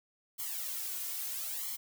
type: noise with flanger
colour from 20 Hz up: blue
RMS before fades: -38 dBFS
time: 0.38-1.77 s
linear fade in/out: 20 ms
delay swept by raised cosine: 0.93 to 2.83 ms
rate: 0.76 Hz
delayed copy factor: +1
effects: none